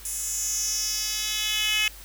10% pulse tone with high-pass filter sweep, 426.9 Hz, G#4, 48 cents sharp, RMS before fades -27 dBFS, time 0.05-1.88 s, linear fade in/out 2 ms, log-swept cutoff 8800 to 2700 Hz, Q 3.3, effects added 50 Hz sine -45 dBFS peak until 2.04 s + white hiss -46 dBFS RMS until 2.04 s

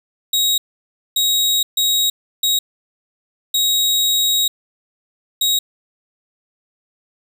sawtooth tone bursts at uneven times, 3800 Hz, A#7, 33 cents sharp, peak -11 dBFS, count 6, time 0.33-0.58 / 1.16-1.63 / 1.77-2.1 / 2.43-2.59 / 3.54-4.48 / 5.41-5.59 s, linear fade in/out 5 ms, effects none

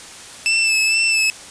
sawtooth tone with vibrato, 2637 Hz, E7, in tune, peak -11 dBFS, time 0.46-1.3 s, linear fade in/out 0 ms, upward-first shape sine, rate 2.2 Hz, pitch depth 30 cents each way, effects white hiss -37 dBFS RMS until 1.5 s + resampled to 22050 Hz

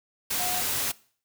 sine tone in noise, 723 Hz, F#5, 40 cents flat, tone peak -32 dBFS, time 0.39-0.61 s, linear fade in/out 10 ms, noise white, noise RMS -28 dBFS, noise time 0.3-0.92 s, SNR -7 dB, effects noise-tail reverb RT60 0.5 s tail -22 dB re dry

